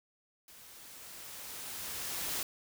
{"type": "noise with level ramp", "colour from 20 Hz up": "white", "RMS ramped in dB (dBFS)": [-55, -35], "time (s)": [0.48, 2.43], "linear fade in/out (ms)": 2, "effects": []}